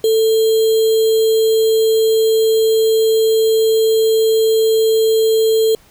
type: tone with sample-and-hold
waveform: sine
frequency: 443.3 Hz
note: A4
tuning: 13 cents sharp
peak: -10 dBFS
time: 0.04-5.75 s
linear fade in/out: 2 ms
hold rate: 3675 Hz
effects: pink hiss -49 dBFS RMS until 5.9 s